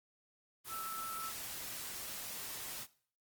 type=tone in noise; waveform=sine; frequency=1318.5 Hz; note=E6; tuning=in tune; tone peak=-41 dBFS; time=0.68-1.32 s; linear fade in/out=50 ms; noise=white; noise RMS=-44 dBFS; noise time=0.64-2.87 s; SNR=0 dB; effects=noise-tail reverb RT60 0.5 s tail -19 dB re dry + Opus 24 kbps